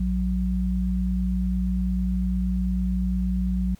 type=tone pair together; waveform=sine; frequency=58.73 / 185 Hz; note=A#1 / F#3; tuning=+14 / 0 cents; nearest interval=octave + minor sixth; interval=1986 cents; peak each=-24 dBFS; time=0-3.75 s; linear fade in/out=5 ms; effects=pink hiss -57 dBFS RMS until 3.79 s